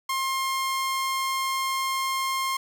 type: tone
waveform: sawtooth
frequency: 1064 Hz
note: C6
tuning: 29 cents sharp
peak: -21 dBFS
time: 0.09-2.57 s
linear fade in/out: 5 ms
effects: 9-bit